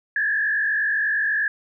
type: tone with frequency modulation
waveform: sine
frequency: 1700 Hz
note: G#6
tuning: 40 cents sharp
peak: -19 dBFS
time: 0.16-1.48 s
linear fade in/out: 2 ms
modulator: 48.3 Hz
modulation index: 1.4
effects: none